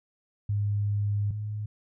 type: tone pair in turn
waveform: sine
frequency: 102.7 / 105.47 Hz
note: G#2 / G#2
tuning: -19 / +27 cents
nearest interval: unison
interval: 46 cents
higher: second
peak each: -24 / -30 dBFS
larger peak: first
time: 0.49-1.31 / 1.31-1.66 s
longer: first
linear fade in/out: 5 ms
effects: none